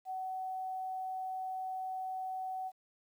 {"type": "tone", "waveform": "sine", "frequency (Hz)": 752, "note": "F#5", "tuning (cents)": 28, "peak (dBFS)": -36, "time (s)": [0.05, 2.72], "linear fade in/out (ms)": 50, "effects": ["11-bit"]}